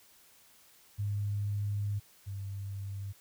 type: tone pair in turn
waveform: sine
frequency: 102.3 / 98.93 Hz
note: G#2 / G2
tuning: -26 / +16 cents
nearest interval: minor second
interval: 58 cents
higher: first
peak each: -30 / -36 dBFS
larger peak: first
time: 0.98-2 / 2.26-3.13 s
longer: first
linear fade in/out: 20 ms
effects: white hiss -61 dBFS RMS until 3.2 s